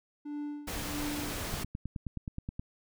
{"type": "tone with tremolo", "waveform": "triangle", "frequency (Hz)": 293.7, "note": "D4", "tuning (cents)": 0, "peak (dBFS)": -32, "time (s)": [0.25, 1.48], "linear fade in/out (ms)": 10, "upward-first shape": "sine", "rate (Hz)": 1.5, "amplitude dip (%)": 90}
{"type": "noise", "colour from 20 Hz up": "pink", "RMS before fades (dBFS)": -37, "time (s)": [0.67, 1.64], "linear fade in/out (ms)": 10}
{"type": "click train", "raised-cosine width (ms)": 5, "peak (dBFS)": -24, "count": 11, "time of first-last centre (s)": [1.54, 2.595], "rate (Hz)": 9.48}
{"effects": []}